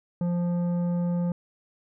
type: tone with tanh clipping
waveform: sine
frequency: 174.61 Hz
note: F3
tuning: in tune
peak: -25 dBFS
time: 0.21-1.32 s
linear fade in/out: 2 ms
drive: 10 dB
effects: none